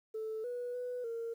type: tone with pitch steps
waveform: sine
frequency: 438.5 / 488.6 / 494.7 / 461.1 Hz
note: A4 / B4 / B4 / A#4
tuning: -6 / -19 / +3 / -19 cents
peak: -35 dBFS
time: 0.14-1.34 s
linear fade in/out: 10 ms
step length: 300 ms
effects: tanh soft clip ceiling -33 dBFS + 11-bit